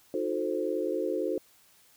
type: chord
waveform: sine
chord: D# diminished seventh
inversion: none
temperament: equal with one note detuned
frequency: 311.1 / 362 / 440 / 523.3 Hz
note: D#4 / F#4 / A4 / C5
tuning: 0 / -38 / 0 / 0 cents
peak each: -34 / -32 / -33 / -33 dBFS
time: 0.14-1.38 s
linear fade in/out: 2 ms
effects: white hiss -61 dBFS RMS until 1.96 s